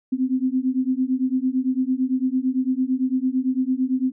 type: beating tone pair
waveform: sine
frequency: 254.1 / 263 Hz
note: B3 / C4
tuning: +49 / +9 cents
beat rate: 8.9 Hz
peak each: -22 dBFS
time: 0.12-4.12 s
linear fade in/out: 10 ms
effects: none